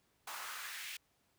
pink noise with high-pass filter sweep, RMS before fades -45 dBFS, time 0.27-0.97 s, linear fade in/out 5 ms, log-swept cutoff 900 to 2500 Hz, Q 2.3, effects pink hiss -75 dBFS RMS until 1.38 s + high-pass 60 Hz 12 dB/octave

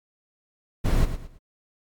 brown noise with echo, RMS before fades -19 dBFS, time 0.84-1.06 s, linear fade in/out 20 ms, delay 110 ms, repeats 3, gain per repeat -10 dB, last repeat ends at 1.39 s, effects MP3 96 kbps

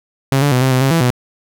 sawtooth tone with pitch steps, 135.5 / 144 / 126.3 / 131.7 / 128.4 / 135 / 165.8 / 124.3 Hz, C#3 / D3 / B2 / C3 / C3 / C#3 / E3 / B2, -39 / -34 / +39 / +12 / -32 / -45 / +10 / +12 cents, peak -7 dBFS, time 0.32-1.104 s, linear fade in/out 0 ms, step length 98 ms, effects none

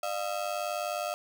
35% pulse ring-modulated tone, 652 Hz, E5, 19 cents flat, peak -26 dBFS, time 0.03-1.14 s, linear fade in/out 0 ms, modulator 49.8 Hz, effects none

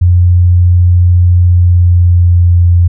sine tone with pitch glide, 88.6 to 87.13 Hz, F2 to F2, +25 to -4 cents, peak -3 dBFS, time 0.01-2.88 s, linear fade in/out 10 ms, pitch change -29 cents, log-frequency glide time 1.42-2.65 s, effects none

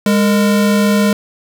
square tone pair together, 204.7 / 459.5 Hz, G#3 / A#4, -25 / -25 cents, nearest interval octave + major second, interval 1400 cents, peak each -11 / -20 dBFS, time 0.06-1.13 s, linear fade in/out 2 ms, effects none

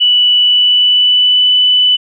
sine tone with pitch glide, 2960 to 2989 Hz, F#7 to F#7, 0 to +17 cents, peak -6 dBFS, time 0-1.97 s, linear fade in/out 20 ms, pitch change +17 cents, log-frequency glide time 0.36-1.48 s, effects none

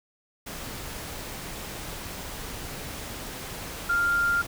sine tone in noise, 1396.9 Hz, F6, in tune, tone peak -21 dBFS, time 3.89-4.42 s, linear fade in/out 10 ms, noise pink, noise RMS -37 dBFS, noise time 0.46-4.47 s, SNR +13 dB, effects none

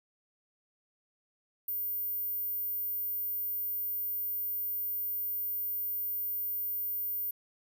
sine tone, 14500 Hz, A#9, 49 cents flat, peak -31 dBFS, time 1.68-7.31 s, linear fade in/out 5 ms, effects none

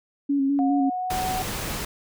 sine tone with vibrato, 277.2 Hz, C#4, in tune, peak -19 dBFS, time 0.29-0.9 s, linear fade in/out 10 ms, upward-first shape square, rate 4.9 Hz, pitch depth 30 cents each way
sine tone with pitch glide, 722 to 746.2 Hz, F#5 to F#5, -43 to +14 cents, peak -25 dBFS, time 0.59-1.42 s, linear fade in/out 0 ms, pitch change +57 cents, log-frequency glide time 0.74-1.25 s
pink noise, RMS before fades -30 dBFS, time 1.1-1.85 s, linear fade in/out 5 ms
effects none

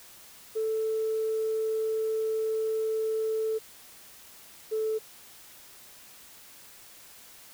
sine tone pair in turn, 440 / 437.2 Hz, A4 / A4, 0 / -11 cents, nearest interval unison, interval 11 cents, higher first, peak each -25 dBFS, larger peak neither, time 0.55-3.59 / 4.71-4.99 s, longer first, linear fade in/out 20 ms, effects tanh soft clip ceiling -21 dBFS + white hiss -51 dBFS RMS until 7.53 s

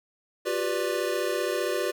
square chord, G dominant seventh, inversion third, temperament equal with one note detuned, 356.8 / 392 / 493.9 / 587.3 Hz, F4 / G4 / B4 / D5, +37 / 0 / 0 / 0 cents, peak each -32 dBFS, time 0.45-1.92 s, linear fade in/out 20 ms, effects none

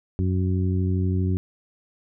harmonic tone, 92.5 Hz, F#2, in tune, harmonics 1 / 2 / 3 / 4, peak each -21 / -27 / -31 / -33 dBFS, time 0.19-1.37 s, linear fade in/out 0 ms, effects none

